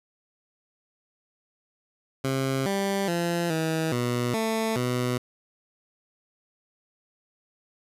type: tone with pitch steps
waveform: 15% pulse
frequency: 134 / 197.1 / 171.5 / 160.4 / 121.9 / 222.4 / 124.2 Hz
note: C3 / G3 / F3 / E3 / B2 / A3 / B2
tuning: +42 / +10 / -31 / -47 / -22 / +19 / +10 cents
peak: -18 dBFS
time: 2.24-5.18 s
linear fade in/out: 5 ms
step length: 420 ms
effects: resampled to 32000 Hz